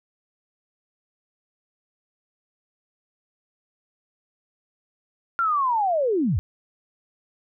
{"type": "linear sweep", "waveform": "sine", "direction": "down", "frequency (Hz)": [1396, 64.3], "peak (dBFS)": -19, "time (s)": [5.39, 6.39], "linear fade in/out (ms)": 0, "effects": []}